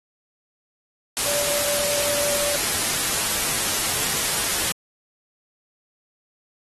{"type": "tone in noise", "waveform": "sine", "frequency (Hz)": 580, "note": "D5", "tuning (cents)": -22, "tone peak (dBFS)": -27, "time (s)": [1.26, 2.56], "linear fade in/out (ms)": 0, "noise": "white", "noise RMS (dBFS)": -23, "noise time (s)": [1.17, 4.72], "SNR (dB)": -7, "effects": ["AAC 32 kbps"]}